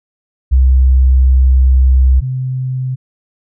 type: tone pair in turn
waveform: sine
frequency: 64.8 / 129.28 Hz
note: C2 / C3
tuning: -16 / -20 cents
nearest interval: octave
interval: 1196 cents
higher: second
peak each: -5 / -15 dBFS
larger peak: first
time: 0.51-2.21 / 2.21-2.96 s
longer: first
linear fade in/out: 20 ms
effects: none